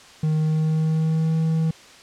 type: tone with pitch glide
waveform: triangle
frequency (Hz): 155.56 to 160.77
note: D#3 to E3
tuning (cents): 0 to -43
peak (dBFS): -16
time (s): 0.23-1.71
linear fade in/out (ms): 5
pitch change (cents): +57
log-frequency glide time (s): 0.34-1.36
effects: white hiss -46 dBFS RMS until 2.02 s + low-pass 6000 Hz 12 dB/octave